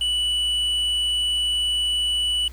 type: tone with hard clipping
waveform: sine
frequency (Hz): 2960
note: F#7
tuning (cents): 0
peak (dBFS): -21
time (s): 0.01-2.48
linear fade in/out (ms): 2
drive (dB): 4
effects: added 59 Hz sine -36 dBFS peak until 2.52 s + pink hiss -50 dBFS RMS until 2.52 s